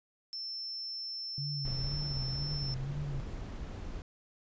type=tone; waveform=sine; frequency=5340 Hz; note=E8; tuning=22 cents sharp; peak=-37 dBFS; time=0.33-2.74 s; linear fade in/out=0 ms
type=tone with vibrato; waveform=sine; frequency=138.8 Hz; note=C#3; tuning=3 cents sharp; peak=-35 dBFS; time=1.38-3.2 s; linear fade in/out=0 ms; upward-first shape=sine; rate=2 Hz; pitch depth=97 cents each way
type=noise; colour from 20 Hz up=brown; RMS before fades=-40 dBFS; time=1.65-4.02 s; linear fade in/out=2 ms
effects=resampled to 16000 Hz